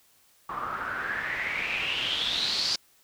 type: noise with low-pass filter sweep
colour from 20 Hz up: white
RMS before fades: -30 dBFS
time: 0.49-2.76 s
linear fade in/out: 5 ms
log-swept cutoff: 1100 to 4900 Hz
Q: 7.8
effects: white hiss -62 dBFS RMS until 3.03 s